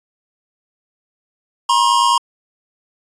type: tone pair together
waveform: square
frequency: 958 / 1067.1 Hz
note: A#5 / C6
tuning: +47 / +34 cents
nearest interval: major second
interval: 187 cents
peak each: -15 dBFS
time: 1.69-2.18 s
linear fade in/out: 5 ms
effects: resampled to 22050 Hz